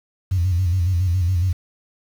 sine tone with vibrato, 89.7 Hz, F2, 47 cents sharp, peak -15 dBFS, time 0.31-1.53 s, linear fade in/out 10 ms, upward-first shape square, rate 7.2 Hz, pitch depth 81 cents each way, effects tanh soft clip ceiling -11 dBFS + 7-bit

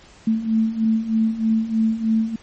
sine beating tone pair, 220 / 223.2 Hz, A3 / A3, 0 / +25 cents, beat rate 3.2 Hz, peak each -22 / -18 dBFS, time 0.27-2.36 s, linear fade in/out 5 ms, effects pink hiss -48 dBFS RMS until 2.42 s + MP3 32 kbps

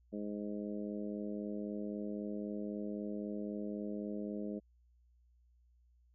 harmonic tone, 103.83 Hz, G#2, in tune, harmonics 2 / 3 / 4 / 5 / 6, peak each -40 / -44 / -46 / -48 / -50 dBFS, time 0.12-4.6 s, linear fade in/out 20 ms, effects added 60 Hz sine -65 dBFS peak until 6.14 s

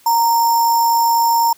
sine tone with sample-and-hold, 928 Hz, A#5, 8 cents flat, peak -11 dBFS, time 0.06-1.53 s, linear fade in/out 5 ms, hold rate 6300 Hz, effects white hiss -50 dBFS RMS until 1.57 s

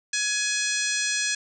harmonic tone, 840 Hz, G#5, 19 cents sharp, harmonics 2 / 3 / 4 / 5 / 6 / 7 / 8 / 9 / 10, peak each -29 / -31 / -34 / -32 / -35 / -30 / -34 / -36 / -36 dBFS, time 0.13-1.35 s, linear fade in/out 5 ms, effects none

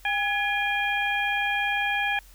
harmonic tone with a mistuned harmonic, 806 Hz, G5, 48 cents sharp, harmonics 1 / 2 / 3 / 4, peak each -28 / -27 / -28 / -34 dBFS, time 0.05-2.19 s, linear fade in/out 2 ms, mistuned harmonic 2, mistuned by +75 cents, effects added 45 Hz sine -49 dBFS peak until 2.34 s + white hiss -55 dBFS RMS until 2.34 s

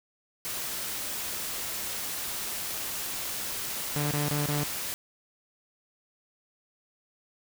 white noise, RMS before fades -34 dBFS, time 0.45-4.94 s, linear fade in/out 0 ms
sawtooth tone bursts, 146.83 Hz, D3, in tune, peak -23 dBFS, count 4, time 3.96-4.635 s, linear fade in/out 0 ms, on 150 ms, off 25 ms
effects none

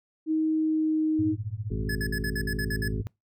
sine tone with pitch glide, 314.9 to 312.4 Hz, D#4 to D#4, +21 to +7 cents, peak -22 dBFS, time 0.26-1.36 s, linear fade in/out 50 ms, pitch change -14 cents, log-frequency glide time 0.48-0.99 s
sine tone with tremolo, 106.5 Hz, G#2, 44 cents sharp, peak -26 dBFS, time 1.19-3.07 s, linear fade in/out 0 ms, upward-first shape triangle, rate 15 Hz, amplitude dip 100%
harmonic tone, 53.1 Hz, G#1, 39 cents sharp, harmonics 1 / 2 / 3 / 4 / 5 / 7 / 8, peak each -31 / -34 / -36 / -37 / -38 / -39 / -40 dBFS, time 1.7-3.02 s, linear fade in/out 10 ms
square tone bursts, 1709 Hz, G#6, 49 cents sharp, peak -30 dBFS, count 9, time 1.89-2.881 s, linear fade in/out 5 ms, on 63 ms, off 53 ms
effects noise-tail reverb RT60 0.2 s tail -24 dB re dry

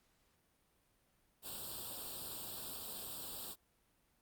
white noise with comb filter, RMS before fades -45 dBFS, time 1.42-3.56 s, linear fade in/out 50 ms, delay 0.24 ms, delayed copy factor +0.95, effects pink hiss -75 dBFS RMS until 4.21 s + Opus 48 kbps

